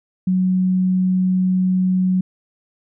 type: tone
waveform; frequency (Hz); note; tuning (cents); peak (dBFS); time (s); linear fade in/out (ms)
sine; 185; F#3; 0; -14; 0.27-2.21; 5
effects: none